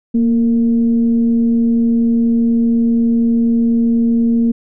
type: tone with frequency modulation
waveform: sine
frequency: 233.1 Hz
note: A#3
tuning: in tune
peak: -10 dBFS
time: 0.14-4.52 s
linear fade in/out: 10 ms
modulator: 221 Hz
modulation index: 0.28
effects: none